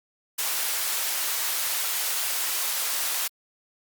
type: high-pass noise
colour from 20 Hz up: white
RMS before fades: -27 dBFS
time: 0.38-3.28 s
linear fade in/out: 10 ms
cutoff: 670 Hz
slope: 12 dB/octave
effects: Opus 48 kbps